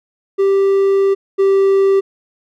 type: tone pair in turn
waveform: triangle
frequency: 392 / 390.4 Hz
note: G4 / G4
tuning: 0 / -7 cents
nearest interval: unison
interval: 7 cents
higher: first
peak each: -8 / -7 dBFS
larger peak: second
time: 0.38-1.15 / 1.38-2.01 s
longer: first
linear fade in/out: 20 ms
effects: none